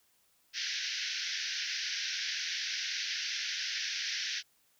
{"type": "band-pass noise", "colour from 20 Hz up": "white", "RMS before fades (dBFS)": -36, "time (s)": [0.53, 4.43], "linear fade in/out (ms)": 50, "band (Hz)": [1500, 6000], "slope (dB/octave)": 96, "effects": ["white hiss -70 dBFS RMS until 4.79 s"]}